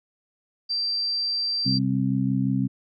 sine tone, 4699 Hz, D8, in tune, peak -23 dBFS, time 0.69-1.79 s, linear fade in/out 20 ms
harmonic tone, 65.8 Hz, C2, 10 cents sharp, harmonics 2 / 3 / 4, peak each -25 / -25 / -25 dBFS, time 1.65-2.68 s, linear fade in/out 20 ms
effects none

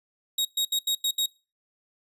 sawtooth tone bursts at uneven times, 3778 Hz, A#7, 22 cents sharp, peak -20 dBFS, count 6, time 0.38-0.45 / 0.57-0.65 / 0.72-0.79 / 0.87-0.95 / 1.04-1.11 / 1.18-1.26 s, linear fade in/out 5 ms, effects noise-tail reverb RT60 0.3 s tail -21 dB re dry + resampled to 32000 Hz

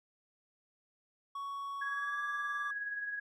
triangle tone with pitch glide, 1116 to 1169.5 Hz, C#6 to D6, +11 to -8 cents, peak -36 dBFS, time 1.35-2.71 s, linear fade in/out 5 ms, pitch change +81 cents, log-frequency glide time 1.82-2.22 s
sine tone with tremolo, 1661.2 Hz, G#6, in tune, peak -34 dBFS, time 1.81-3.2 s, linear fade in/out 10 ms, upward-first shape sine, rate 19 Hz, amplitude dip 45%
effects none

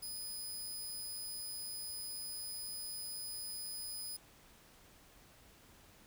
15% pulse tone, 4998 Hz, D#8, 7 cents sharp, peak -35 dBFS, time 0.02-4.17 s, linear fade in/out 10 ms, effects pink hiss -62 dBFS RMS until 6.06 s

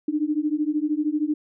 sine beating tone pair, 295.5 / 308.5 Hz, D4 / D#4, +11 / -15 cents, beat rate 13 Hz, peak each -24 dBFS, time 0.08-1.34 s, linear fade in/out 5 ms, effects none

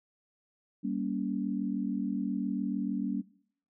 sine chord, G diminished, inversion none, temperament just, 196 / 235.2 / 282.2 Hz, G3 / Bb3 / Db4, 0 / +16 / +31 cents, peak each -34 dBFS, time 0.83-3.22 s, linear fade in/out 20 ms, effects noise-tail reverb RT60 0.6 s tail -20 dB re dry

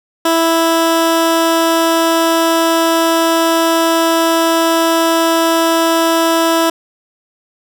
15% pulse tone, 329.6 Hz, E4, in tune, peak -4 dBFS, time 0.25-6.7 s, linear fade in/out 5 ms, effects none

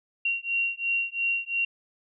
sine beating tone pair, 2751 / 2753.9 Hz, F7 / F7, -27 / -25 cents, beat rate 2.9 Hz, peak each -28 dBFS, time 0.25-1.65 s, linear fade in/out 5 ms, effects none

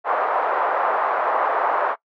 white band-pass noise, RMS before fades -21 dBFS, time 0.04-1.96 s, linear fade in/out 50 ms, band 540 to 1200 Hz, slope 24 dB/octave, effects noise-tail reverb RT60 0.1 s tail -21 dB re dry

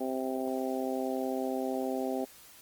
harmonic tone, 130.81 Hz, C3, in tune, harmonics 2 / 3 / 4 / 5 / 6, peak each -34 / -36 / -37 / -38 / -39 dBFS, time 0-2.25 s, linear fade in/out 10 ms, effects white hiss -54 dBFS RMS until 2.61 s + Opus 24 kbps

